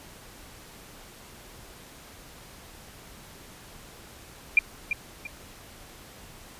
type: tone with echo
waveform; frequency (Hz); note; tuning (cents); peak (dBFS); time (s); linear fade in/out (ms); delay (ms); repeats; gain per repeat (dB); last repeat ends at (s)
sine; 2391; D7; +30; -13; 4.57-4.59; 2; 340; 2; -10; 5.27
effects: pink hiss -48 dBFS RMS until 6.59 s + resampled to 32000 Hz